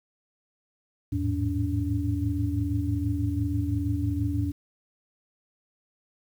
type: tone cluster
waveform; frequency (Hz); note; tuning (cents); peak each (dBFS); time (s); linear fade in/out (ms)
sine; 82.3 / 104.9 / 111 / 287.1; E2 / G#2 / A2 / D4; -2 / +18 / +16 / -39; -29 / -29 / -33 / -29; 1.12-4.52; 10
effects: 9-bit